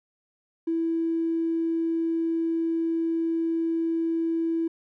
triangle tone, 329.6 Hz, E4, in tune, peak -19 dBFS, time 0.67-4.68 s, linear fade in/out 10 ms, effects tanh soft clip ceiling -21 dBFS

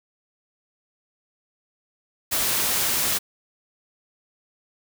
white noise, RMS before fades -23 dBFS, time 2.31-3.19 s, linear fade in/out 20 ms, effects none

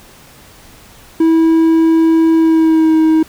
triangle tone with pitch glide, 325.3 to 317.3 Hz, E4 to D#4, -23 to +34 cents, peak -5 dBFS, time 1.2-3.23 s, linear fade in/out 5 ms, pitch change -43 cents, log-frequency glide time 2.35-2.96 s, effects pink hiss -41 dBFS RMS until 3.28 s

